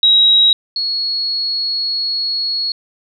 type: tone pair in turn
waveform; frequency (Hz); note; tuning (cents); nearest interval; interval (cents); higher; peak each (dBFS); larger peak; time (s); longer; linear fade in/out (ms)
sine; 3835 / 4340; A#7 / C#8; +48 / -37; major second; 215; second; -7 / -16; first; 0.03-0.53 / 0.76-2.72; second; 2
effects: none